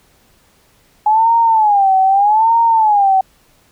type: tone with vibrato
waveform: sine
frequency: 839 Hz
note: G#5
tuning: 17 cents sharp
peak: -8 dBFS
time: 1.06-3.21 s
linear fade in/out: 5 ms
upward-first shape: sine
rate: 0.81 Hz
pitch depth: 170 cents each way
effects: pink hiss -53 dBFS RMS until 3.71 s